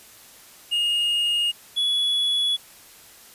triangle tone pair in turn, 2852 / 3392 Hz, F7 / G#7, +36 / +36 cents, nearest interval minor third, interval 300 cents, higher second, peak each -18 dBFS, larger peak neither, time 0.71-1.52 / 1.76-2.57 s, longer neither, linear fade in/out 20 ms, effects white hiss -48 dBFS RMS until 3.34 s + resampled to 32000 Hz

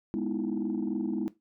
sine chord, E major seventh, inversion first, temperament equal with one note detuned, 207.7 / 246.9 / 311.1 / 334.2 Hz, G#3 / B3 / D#4 / E4, 0 / 0 / 0 / +24 cents, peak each -32 / -33 / -33 / -33 dBFS, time 0.14-1.28 s, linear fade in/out 0 ms, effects noise-tail reverb RT60 0.2 s tail -17 dB re dry + tanh soft clip ceiling -22 dBFS

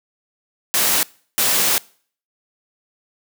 white noise bursts at uneven times, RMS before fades -17 dBFS, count 2, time 0.74-1.03 / 1.38-1.78 s, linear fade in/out 0 ms, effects noise-tail reverb RT60 0.5 s tail -24 dB re dry + high-pass 150 Hz 12 dB/octave

